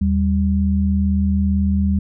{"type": "tone pair together", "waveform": "sine", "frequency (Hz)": [78.8, 196.74], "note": ["D#2", "G3"], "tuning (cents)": [23, 7], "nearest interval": "octave + major third", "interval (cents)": 1584, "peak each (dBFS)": -17, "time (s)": [0.01, 1.99], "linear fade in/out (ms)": 5, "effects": []}